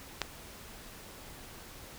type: click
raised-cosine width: 0.2 ms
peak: -12 dBFS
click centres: 0.217 s
effects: pink hiss -49 dBFS RMS until 1.98 s